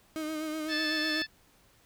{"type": "tone with vibrato", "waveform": "35% pulse", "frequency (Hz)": 311.1, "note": "D#4", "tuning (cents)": 0, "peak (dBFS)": -31, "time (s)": [0.16, 1.22], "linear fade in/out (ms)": 0, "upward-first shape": "sine", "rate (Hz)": 8, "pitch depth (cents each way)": 35}
{"type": "harmonic tone", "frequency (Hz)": 876, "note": "A5", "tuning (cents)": -8, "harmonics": [2, 3, 4, 5, 6], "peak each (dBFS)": [-32, -39, -37, -37, -37], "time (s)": [0.68, 1.27], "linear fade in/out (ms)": 50}
{"effects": ["pink hiss -63 dBFS RMS until 1.85 s"]}